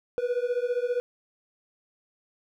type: beating tone pair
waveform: triangle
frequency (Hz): 481.3 / 496.3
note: B4 / B4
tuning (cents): -45 / +8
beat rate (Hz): 15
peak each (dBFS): -26 / -26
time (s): 0.18-1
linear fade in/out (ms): 0
effects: none